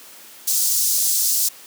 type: high-pass noise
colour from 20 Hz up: pink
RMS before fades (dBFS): -19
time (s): 0.47-1.49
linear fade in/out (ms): 10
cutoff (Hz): 5400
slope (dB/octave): 24
effects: white hiss -43 dBFS RMS until 1.66 s + high-pass 200 Hz 12 dB/octave